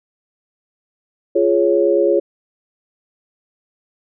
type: chord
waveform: sine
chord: Db major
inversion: first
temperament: just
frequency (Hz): 346.5 / 415.8 / 554.4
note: F4 / Ab4 / Db5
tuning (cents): -14 / +2 / 0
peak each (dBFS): -16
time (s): 1.35-2.2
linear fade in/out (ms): 10
effects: none